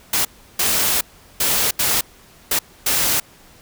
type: noise bursts at uneven times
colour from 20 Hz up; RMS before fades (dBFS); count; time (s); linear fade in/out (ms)
white; -18; 6; 0.13-0.25 / 0.59-1.01 / 1.4-1.71 / 1.79-2.01 / 2.51-2.59 / 2.86-3.2; 5
effects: pink hiss -48 dBFS RMS until 3.61 s